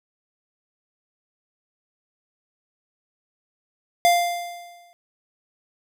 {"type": "tone with exponential decay", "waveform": "square", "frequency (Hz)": 697, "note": "F5", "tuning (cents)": -4, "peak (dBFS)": -13, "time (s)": [4.05, 4.93], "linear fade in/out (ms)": 0, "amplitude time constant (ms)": 190, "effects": []}